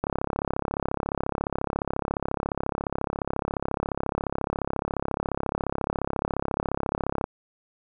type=click train; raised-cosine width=1 ms; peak=-12 dBFS; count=248; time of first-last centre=0.04-7.241 s; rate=34.3 Hz; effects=none

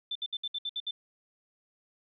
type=tone bursts; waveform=sine; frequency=3540 Hz; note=A7; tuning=10 cents sharp; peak=-31 dBFS; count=8; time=0.11-0.91 s; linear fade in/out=5 ms; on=44 ms; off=64 ms; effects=none

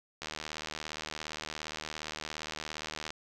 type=click train; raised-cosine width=0.2 ms; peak=-20 dBFS; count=224; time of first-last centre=0.22-3.105 s; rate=77.3 Hz; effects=none

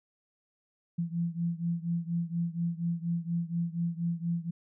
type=beating tone pair; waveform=sine; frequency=168.3 / 172.5 Hz; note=E3 / F3; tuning=+36 / -21 cents; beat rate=4.2 Hz; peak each=-31 / -33 dBFS; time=0.98-4.51 s; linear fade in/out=10 ms; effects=none

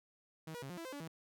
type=tone with pitch steps; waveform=sawtooth; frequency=159.2 / 482.3 / 136.2 / 177.6 / 331.8 / 518 / 286.8 / 162.4 Hz; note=D#3 / B4 / C#3 / F3 / E4 / C5 / D4 / E3; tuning=+40 / -41 / -30 / +29 / +11 / -17 / -41 / -26 cents; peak=-40 dBFS; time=0.47-1.078 s; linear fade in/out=5 ms; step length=76 ms; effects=none

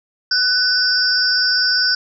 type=tone cluster; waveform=sine; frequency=1495 / 4790 / 5370 Hz; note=F#6 / D8 / E8; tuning=+17 / +33 / +31 cents; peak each=-18 dBFS; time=0.31-1.95 s; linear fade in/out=5 ms; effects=none

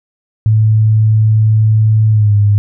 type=tone with pitch glide; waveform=sine; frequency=109 to 102.88 Hz; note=A2 to G#2; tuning=-16 to -16 cents; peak=-6 dBFS; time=0.46-2.58 s; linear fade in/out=0 ms; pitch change=-100 cents; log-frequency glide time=2.1-2.34 s; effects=none

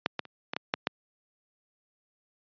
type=clicks; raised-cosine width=0.3 ms; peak=-8 / -13 / -29 / -15 / -14 / -8 / -9 dBFS; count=7; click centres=0.061 / 0.193 / 0.253 / 0.535 / 0.565 / 0.739 / 0.871 s; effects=high-pass 150 Hz 12 dB/octave + resampled to 11025 Hz

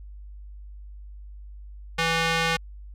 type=tone with band-pass filter; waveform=square; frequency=164.81 Hz; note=E3; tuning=in tune; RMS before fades=-24 dBFS; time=1.98-2.57 s; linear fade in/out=10 ms; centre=2400 Hz; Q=0.86; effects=added 50 Hz sine -39 dBFS peak until 2.94 s

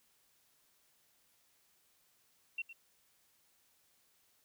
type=tone with echo; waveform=sine; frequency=2719 Hz; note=F7; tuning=47 cents flat; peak=-35 dBFS; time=2.58-2.62 s; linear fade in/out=5 ms; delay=110 ms; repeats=1; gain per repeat=-13 dB; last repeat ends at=2.73 s; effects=white hiss -72 dBFS RMS until 4.44 s

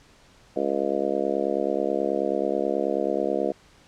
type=harmonic tone; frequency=69.3 Hz; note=C#2; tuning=in tune; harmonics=3 / 4 / 5 / 6 / 7 / 8 / 9 / 10; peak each=-34 / -32 / -29 / -30 / -28 / -34 / -29 / -34 dBFS; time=0.56-3.52 s; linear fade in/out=5 ms; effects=pink hiss -55 dBFS RMS until 3.87 s + low-pass 7000 Hz 12 dB/octave

